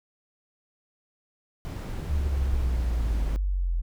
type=noise; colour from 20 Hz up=brown; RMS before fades=-33 dBFS; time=1.65-3.36 s; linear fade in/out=0 ms
type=linear sweep; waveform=sine; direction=down; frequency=73.42 to 41.2 Hz; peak=-23 dBFS; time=2.09-3.82 s; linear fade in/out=20 ms
effects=none